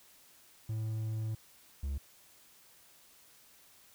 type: tone pair in turn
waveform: triangle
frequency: 110 / 69.3 Hz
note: A2 / C#2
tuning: 0 / 0 cents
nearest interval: minor sixth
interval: 800 cents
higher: first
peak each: -31 / -31 dBFS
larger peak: neither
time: 0.69-1.35 / 1.83-1.98 s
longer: first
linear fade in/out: 5 ms
effects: white hiss -61 dBFS RMS until 3.94 s